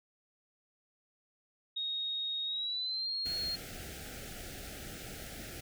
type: tone with pitch glide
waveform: sine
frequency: 3742 to 4274 Hz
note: A#7 to C8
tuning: +6 to +36 cents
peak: -33 dBFS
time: 1.76-3.56 s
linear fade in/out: 10 ms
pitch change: +230 cents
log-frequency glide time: 2.45-3.17 s
type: band-stop noise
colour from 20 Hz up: pink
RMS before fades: -45 dBFS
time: 3.25-5.61 s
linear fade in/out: 10 ms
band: 810 to 1300 Hz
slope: 96 dB/octave
effects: none